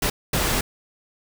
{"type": "noise bursts at uneven times", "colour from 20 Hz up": "pink", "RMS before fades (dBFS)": -22, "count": 2, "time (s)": [[0.02, 0.1], [0.33, 0.61]], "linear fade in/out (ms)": 5, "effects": []}